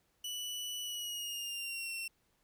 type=tone with pitch glide; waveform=sawtooth; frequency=2960 to 2714 Hz; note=F#7 to E7; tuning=0 to +50 cents; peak=-35 dBFS; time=0.24-2.08 s; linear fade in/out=5 ms; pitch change=-150 cents; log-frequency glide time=0.82-1.93 s; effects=pink hiss -75 dBFS RMS until 2.43 s